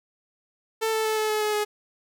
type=tone with pitch steps; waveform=sawtooth; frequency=444 / 439.9 / 435.9 / 431.9 / 427.9 / 423.9 / 420 Hz; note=A4 / A4 / A4 / A4 / A4 / G#4 / G#4; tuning=+16 / 0 / -16 / -32 / -48 / +35 / +19 cents; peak=-19 dBFS; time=0.81-1.65 s; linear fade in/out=20 ms; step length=120 ms; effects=none